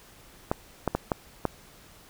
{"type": "clicks", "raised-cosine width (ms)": 1, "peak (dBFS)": -10, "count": 5, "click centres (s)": [0.515, 0.877, 0.95, 1.118, 1.453], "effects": ["pink hiss -53 dBFS RMS until 2.09 s"]}